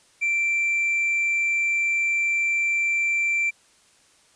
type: tone with hard clipping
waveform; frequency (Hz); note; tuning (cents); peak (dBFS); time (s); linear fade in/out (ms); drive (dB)
triangle; 2349; D7; 0; -19; 0.21-3.51; 20; 1
effects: white hiss -58 dBFS RMS until 4.35 s + resampled to 22050 Hz